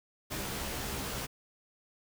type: noise with comb filter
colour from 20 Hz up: pink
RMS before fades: -37 dBFS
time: 0.3-1.27 s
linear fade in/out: 20 ms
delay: 15 ms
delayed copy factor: +0.7
effects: none